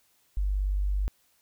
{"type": "tone", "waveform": "sine", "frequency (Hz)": 49, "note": "G1", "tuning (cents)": 0, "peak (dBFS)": -24, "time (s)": [0.37, 1.08], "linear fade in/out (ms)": 0, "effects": ["white hiss -67 dBFS RMS until 1.41 s"]}